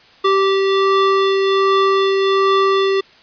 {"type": "tone pair together", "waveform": "square", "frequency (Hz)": [389.2, 1166.3], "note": ["G4", "D6"], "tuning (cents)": [-12, -12], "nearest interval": "octave + perfect fifth", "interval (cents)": 1900, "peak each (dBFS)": [-14, -19], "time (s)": [0.24, 3.01], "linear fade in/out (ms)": 10, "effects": ["white hiss -47 dBFS RMS until 3.22 s", "resampled to 11025 Hz"]}